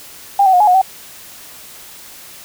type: tone with pitch steps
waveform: sine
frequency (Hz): 799 / 758 / 719 / 839 / 726 / 764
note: G5 / F#5 / F#5 / G#5 / F#5 / G5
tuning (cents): +33 / +42 / -50 / +17 / -33 / -45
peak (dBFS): -7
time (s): 0.39-0.816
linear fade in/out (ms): 5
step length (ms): 71
effects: white hiss -37 dBFS RMS until 2.44 s